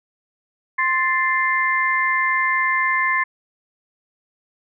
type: tone cluster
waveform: sine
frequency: 1051 / 1763 / 2087 Hz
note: C6 / A6 / C7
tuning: +7 / +3 / -5 cents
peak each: -21 dBFS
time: 0.78-3.24 s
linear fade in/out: 10 ms
effects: none